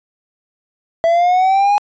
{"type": "linear sweep", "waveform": "triangle", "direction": "up", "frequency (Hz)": [659.3, 830.6], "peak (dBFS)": -8, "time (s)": [1.04, 1.78], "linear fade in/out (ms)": 0, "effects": ["resampled to 16000 Hz"]}